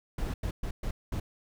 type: noise bursts at uneven times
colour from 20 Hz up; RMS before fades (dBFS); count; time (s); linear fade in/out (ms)
brown; -32; 5; 0.18-0.34 / 0.43-0.51 / 0.63-0.71 / 0.83-0.91 / 1.12-1.2; 5
effects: none